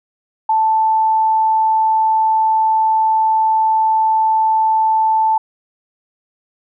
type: tone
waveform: sine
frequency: 880 Hz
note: A5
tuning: in tune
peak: -11 dBFS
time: 0.49-5.38 s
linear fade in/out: 5 ms
effects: none